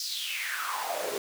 pink noise with high-pass filter sweep, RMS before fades -33 dBFS, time 0-1.18 s, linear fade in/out 2 ms, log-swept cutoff 5200 to 390 Hz, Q 5.5, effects none

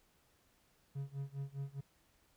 triangle tone with tremolo, 138.59 Hz, C#3, in tune, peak -35 dBFS, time 0.95-1.81 s, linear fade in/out 10 ms, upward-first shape sine, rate 4.9 Hz, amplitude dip 95%, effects pink hiss -72 dBFS RMS until 2.36 s

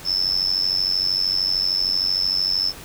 sine tone with amplitude modulation, 5274 Hz, E8, in tune, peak -14 dBFS, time 0.04-2.73 s, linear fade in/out 50 ms, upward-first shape sine, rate 93.1 Hz, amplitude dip 100%, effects pink hiss -39 dBFS RMS until 2.84 s

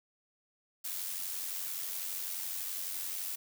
blue noise with amplitude modulation, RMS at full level -36 dBFS, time 0.84-3.36 s, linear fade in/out 10 ms, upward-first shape sine, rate 91.8 Hz, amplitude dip 45%, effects none

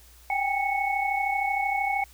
sine tone cluster, 778 / 811 / 2211 Hz, G5 / G#5 / C#7, -13 / -41 / -5 cents, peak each -28 / -28 / -28 dBFS, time 0.3-2.04 s, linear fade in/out 2 ms, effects added 60 Hz sine -52 dBFS peak until 2.13 s + white hiss -55 dBFS RMS until 2.13 s

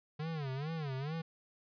square tone with vibrato, 146.83 Hz, D3, in tune, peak -37 dBFS, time 0.19-1.22 s, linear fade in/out 10 ms, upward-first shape sine, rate 2.3 Hz, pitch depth 200 cents each way, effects resampled to 11025 Hz

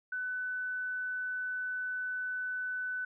sine tone, 1500 Hz, F#6, 23 cents sharp, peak -33 dBFS, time 0.12-3.05 s, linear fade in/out 5 ms, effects none

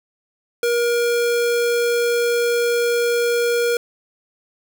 square tone, 475 Hz, A#4, 33 cents sharp, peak -17 dBFS, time 0.63-3.77 s, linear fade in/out 2 ms, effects none

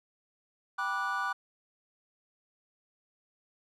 triangle chord, G major seventh, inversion none, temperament just, 784 / 980 / 1176 / 1470 Hz, G5 / B5 / D6 / F#6, 0 / -14 / +2 / -12 cents, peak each -37 / -36 / -32 / -32 dBFS, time 0.78-1.33 s, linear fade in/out 10 ms, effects none

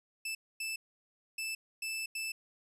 sawtooth tone bursts at uneven times, 2637 Hz, E7, in tune, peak -32 dBFS, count 5, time 0.25-0.35 / 0.6-0.76 / 1.38-1.55 / 1.82-2.06 / 2.15-2.32 s, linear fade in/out 5 ms, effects resampled to 32000 Hz

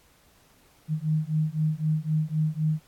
sine beating tone pair, 153.5 / 157.4 Hz, D#3 / D#3, -23 / +20 cents, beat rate 3.9 Hz, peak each -26 dBFS, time 0.88-2.81 s, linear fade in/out 50 ms, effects pink hiss -60 dBFS RMS until 2.87 s + AAC 64 kbps

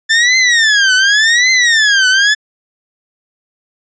sawtooth tone with vibrato, 1760 Hz, A6, in tune, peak -4 dBFS, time 0.09-2.35 s, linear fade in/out 20 ms, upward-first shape triangle, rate 0.88 Hz, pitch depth 290 cents each way, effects resampled to 16000 Hz

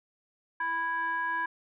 triangle ring-modulated tone, 329.6 Hz, E4, in tune, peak -23 dBFS, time 0.6-1.46 s, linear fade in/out 5 ms, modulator 1320 Hz, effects resampled to 8000 Hz

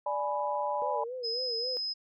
sine chord, G# diminished, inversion second, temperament equal with one note detuned, 587.3 / 837.8 / 987.8 Hz, D5 / G#5 / B5, 0 / +15 / 0 cents, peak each -33 dBFS, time 0.06-1.04 s, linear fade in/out 5 ms
sine tone with vibrato, 482.8 Hz, B4, 39 cents flat, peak -35 dBFS, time 0.82-1.77 s, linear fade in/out 0 ms, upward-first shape sine, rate 3.7 Hz, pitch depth 110 cents each way
sine tone, 5080 Hz, D#8, 35 cents sharp, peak -31 dBFS, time 1.23-1.94 s, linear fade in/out 20 ms
effects none

